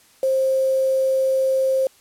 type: tone with quantisation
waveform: sine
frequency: 529 Hz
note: C5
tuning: 19 cents sharp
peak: -16 dBFS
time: 0.23-1.87 s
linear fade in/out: 2 ms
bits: 6
effects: white hiss -54 dBFS RMS until 2 s + low-pass 12000 Hz 12 dB/octave